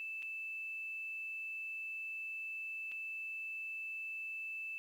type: tone with dropouts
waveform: sine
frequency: 2637 Hz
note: E7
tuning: in tune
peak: -40 dBFS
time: 0-4.78 s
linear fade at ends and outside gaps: 0 ms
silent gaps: 0.223-0.228 / 2.916-2.92 s
effects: 11-bit